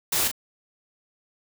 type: noise with echo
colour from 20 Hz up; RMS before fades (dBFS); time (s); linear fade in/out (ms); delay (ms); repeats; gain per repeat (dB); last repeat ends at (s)
white; -24; 0.12-0.28; 5; 35; 1; -6; 0.315
effects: none